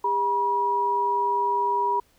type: tone pair together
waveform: sine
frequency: 404.6 / 965 Hz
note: G#4 / B5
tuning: -45 / -40 cents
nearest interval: octave + minor third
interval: 1505 cents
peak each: -29 / -21 dBFS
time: 0.04-2 s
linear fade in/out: 5 ms
effects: pink hiss -62 dBFS RMS until 2.18 s